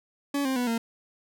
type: tone with pitch steps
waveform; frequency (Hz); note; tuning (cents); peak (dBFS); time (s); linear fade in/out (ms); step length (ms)
40% pulse; 282.8 / 263.9 / 246.2 / 229.7; C#4 / C4 / B3 / A#3; +35 / +15 / -5 / -25; -24; 0.34-0.78; 5; 110
effects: none